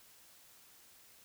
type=silence; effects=white hiss -61 dBFS RMS until 1.24 s